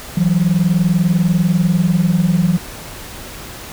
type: tone pair together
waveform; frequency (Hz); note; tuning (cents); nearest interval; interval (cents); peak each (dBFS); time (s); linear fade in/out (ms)
sine; 164.82 / 185; E3 / F#3; 0 / 0; major second; 200; -13; 0.17-2.58; 5
effects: tanh soft clip ceiling -6 dBFS + pink hiss -32 dBFS RMS until 3.72 s